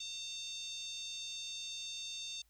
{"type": "harmonic tone", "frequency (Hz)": 906, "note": "A#5", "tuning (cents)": -50, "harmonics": [3, 4, 5, 6, 7, 8, 9], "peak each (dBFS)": [-51, -43, -50, -56, -49, -60, -60], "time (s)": [0, 2.42], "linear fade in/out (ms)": 5, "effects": ["added 53 Hz sine -70 dBFS peak until 2.49 s", "white hiss -75 dBFS RMS until 2.49 s"]}